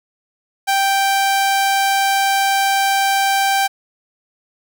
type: tone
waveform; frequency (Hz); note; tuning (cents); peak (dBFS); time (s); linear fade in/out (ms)
sawtooth; 784; G5; 0; -10; 0.67-3.68; 20
effects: none